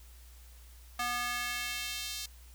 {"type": "tone with high-pass filter sweep", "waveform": "square", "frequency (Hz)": 242.7, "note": "B3", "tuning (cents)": -30, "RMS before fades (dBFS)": -36, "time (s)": [0.99, 2.26], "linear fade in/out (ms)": 5, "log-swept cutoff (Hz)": [1000, 4300], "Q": 1.3, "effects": ["added 60 Hz sine -51 dBFS peak until 2.54 s", "white hiss -60 dBFS RMS until 2.54 s"]}